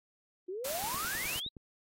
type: exponential sweep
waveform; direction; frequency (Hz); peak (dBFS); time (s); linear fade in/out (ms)
sine; up; 349.2 to 3950; -36; 0.48-1.49; 10
type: noise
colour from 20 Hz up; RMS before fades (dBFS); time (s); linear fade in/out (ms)
white; -38; 0.64-1.4; 10
type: click train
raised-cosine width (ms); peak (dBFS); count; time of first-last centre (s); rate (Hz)
3; -35; 8; 0.84-1.568; 9.62
effects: AAC 48 kbps